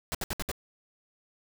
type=noise bursts; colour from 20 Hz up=pink; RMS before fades=-32 dBFS; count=5; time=0.12-0.515 s; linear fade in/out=0 ms; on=27 ms; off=65 ms; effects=none